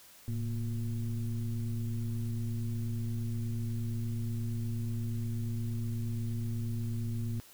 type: tone with frequency modulation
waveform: sine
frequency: 109.8 Hz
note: A2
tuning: 3 cents flat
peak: -31 dBFS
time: 0.28-7.4 s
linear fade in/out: 0 ms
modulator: 124 Hz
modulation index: 0.81
effects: white hiss -56 dBFS RMS until 7.53 s